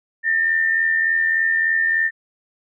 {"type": "tone pair together", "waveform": "sine", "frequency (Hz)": [1798.6, 1882], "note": ["A6", "A#6"], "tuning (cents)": [38, 16], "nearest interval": "minor second", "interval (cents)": 78, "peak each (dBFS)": [-16, -25], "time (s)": [0.23, 2.11], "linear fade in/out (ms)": 50, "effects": []}